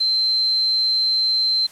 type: tone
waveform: sine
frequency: 4109 Hz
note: C8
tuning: 32 cents flat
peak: -16 dBFS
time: 0-1.67 s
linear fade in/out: 10 ms
effects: white hiss -46 dBFS RMS until 1.71 s + low-pass 11000 Hz 12 dB/octave